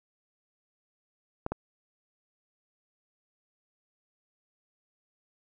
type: clicks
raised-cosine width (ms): 1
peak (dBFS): -17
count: 2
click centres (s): 1.464 / 1.52
effects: none